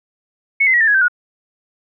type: tone with pitch steps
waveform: sine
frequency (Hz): 2202 / 2055 / 1917 / 1788.6 / 1668.8 / 1557 / 1452.8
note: C#7 / C7 / A#6 / A6 / G#6 / G6 / F#6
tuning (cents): -12 / -32 / +48 / +28 / +8 / -12 / -32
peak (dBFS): -10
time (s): 0.6-1.083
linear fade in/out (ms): 10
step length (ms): 69
effects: none